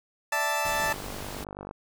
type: chord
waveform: 20% pulse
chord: D suspended second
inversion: none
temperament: equal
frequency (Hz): 587.3 / 659.3 / 880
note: D5 / E5 / A5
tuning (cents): 0 / 0 / 0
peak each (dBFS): -27 / -28 / -22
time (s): 0.32-0.93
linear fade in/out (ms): 5
type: noise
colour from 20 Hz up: pink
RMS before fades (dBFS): -39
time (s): 0.65-1.44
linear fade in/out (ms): 0
type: click train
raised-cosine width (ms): 1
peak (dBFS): -24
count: 46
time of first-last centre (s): 0.8-1.711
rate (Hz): 49.4
effects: none